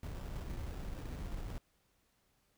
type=noise with sample-and-hold; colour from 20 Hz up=brown; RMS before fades=-42 dBFS; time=0.03-1.58 s; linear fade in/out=0 ms; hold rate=2100 Hz; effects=pink hiss -75 dBFS RMS until 2.57 s